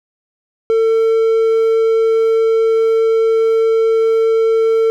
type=tone; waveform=triangle; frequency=449.2 Hz; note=A4; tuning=36 cents sharp; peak=-8 dBFS; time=0.7-4.9 s; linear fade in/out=0 ms; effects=none